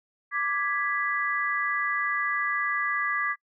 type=chord; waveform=sine; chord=G# diminished; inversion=second; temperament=equal; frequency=1174.7 / 1661.2 / 1975.5 Hz; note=D6 / G#6 / B6; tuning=0 / 0 / 0 cents; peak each=-29 dBFS; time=0.31-3.36 s; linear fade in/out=50 ms; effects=noise-tail reverb RT60 0.1 s tail -26 dB re dry